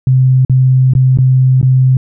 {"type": "tone with dropouts", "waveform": "sine", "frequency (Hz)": 129.8, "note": "C3", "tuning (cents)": -13, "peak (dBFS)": -5, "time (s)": [0.07, 1.97], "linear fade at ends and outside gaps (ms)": 2, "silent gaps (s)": [[0.45, 0.496], [0.936, 0.951], [1.174, 1.186], [1.614, 1.628]], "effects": []}